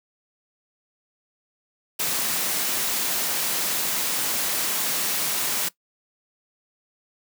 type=high-pass noise; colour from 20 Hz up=white; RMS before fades=-25 dBFS; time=1.99-5.69 s; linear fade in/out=10 ms; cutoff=130 Hz; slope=24 dB/octave; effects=noise-tail reverb RT60 0.1 s tail -19 dB re dry